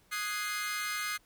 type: chord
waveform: sawtooth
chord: Ab dominant seventh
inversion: second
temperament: equal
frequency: 1244.5 / 1480 / 1661.2 / 2093 Hz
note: Eb6 / Gb6 / Ab6 / C7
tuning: 0 / 0 / 0 / 0 cents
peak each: -34 / -38 / -37 / -33 dBFS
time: 0.11-1.18 s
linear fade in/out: 20 ms
effects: pink hiss -66 dBFS RMS until 1.25 s